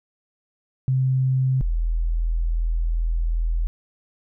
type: tone pair in turn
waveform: sine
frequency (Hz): 130.81 / 41.31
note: C3 / E1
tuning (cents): 0 / +4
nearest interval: octave + minor sixth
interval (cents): 1996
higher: first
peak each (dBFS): -17 / -19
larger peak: first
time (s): 0.88-1.61 / 1.61-3.67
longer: second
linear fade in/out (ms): 0
effects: none